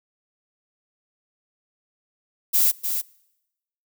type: noise with echo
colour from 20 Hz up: violet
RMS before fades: -18 dBFS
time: 2.53-2.72 s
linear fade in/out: 20 ms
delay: 300 ms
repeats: 1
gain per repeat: -7 dB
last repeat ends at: 3.02 s
effects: noise-tail reverb RT60 0.9 s tail -24 dB re dry